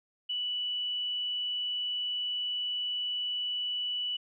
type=tone; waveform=sine; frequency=2960 Hz; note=F#7; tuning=in tune; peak=-30 dBFS; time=0.29-4.17 s; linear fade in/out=10 ms; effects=none